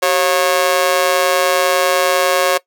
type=tone with amplitude modulation; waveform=sawtooth; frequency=546 Hz; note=C#5; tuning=26 cents flat; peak=-4 dBFS; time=0.02-2.58 s; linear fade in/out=10 ms; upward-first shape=sine; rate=162 Hz; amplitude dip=90%; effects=noise-tail reverb RT60 0.1 s tail -19 dB re dry